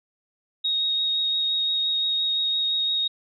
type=tone with vibrato; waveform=sine; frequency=3752 Hz; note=A#7; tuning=11 cents sharp; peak=-21 dBFS; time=0.64-3.08 s; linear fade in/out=10 ms; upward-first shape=triangle; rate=5.8 Hz; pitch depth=12 cents each way; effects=none